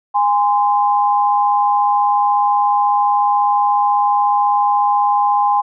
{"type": "tone pair together", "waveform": "sine", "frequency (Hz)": [821, 1035.3], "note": ["G#5", "C6"], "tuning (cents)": [-20, -19], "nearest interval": "major third", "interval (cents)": 401, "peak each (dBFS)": [-13, -16], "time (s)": [0.14, 5.62], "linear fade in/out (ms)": 20, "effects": []}